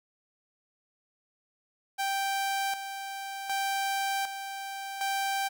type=tone with tremolo; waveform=sawtooth; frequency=784 Hz; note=G5; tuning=in tune; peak=-24 dBFS; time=1.98-5.49 s; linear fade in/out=20 ms; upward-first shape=square; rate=0.66 Hz; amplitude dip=60%; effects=none